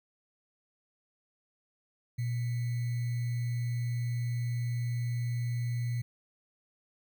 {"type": "tone with sample-and-hold", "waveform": "sine", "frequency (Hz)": 120, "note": "B2", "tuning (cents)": -49, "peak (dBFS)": -29, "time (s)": [2.18, 6.02], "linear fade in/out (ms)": 10, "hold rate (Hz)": 2100, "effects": []}